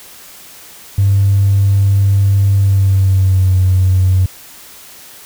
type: tone with pitch glide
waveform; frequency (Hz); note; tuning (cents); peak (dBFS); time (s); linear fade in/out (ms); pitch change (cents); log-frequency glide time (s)
triangle; 98.9 to 92.81; G2 to F#2; +16 to +6; -4; 0.98-4.26; 5; -110; 2.55-3.55
effects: tanh soft clip ceiling -5 dBFS + white hiss -37 dBFS RMS until 5.25 s